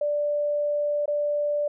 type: tone with dropouts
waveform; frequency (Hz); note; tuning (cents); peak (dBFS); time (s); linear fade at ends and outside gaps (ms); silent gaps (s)
sine; 587.3; D5; 0; -22; 0.01-1.68; 5; 1.058-1.078
effects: none